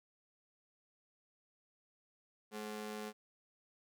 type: ring-modulated tone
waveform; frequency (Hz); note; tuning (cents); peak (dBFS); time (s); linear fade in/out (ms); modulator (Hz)
sawtooth; 319.1; D#4; +44; -35; 2.51-3.13; 50; 106
effects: none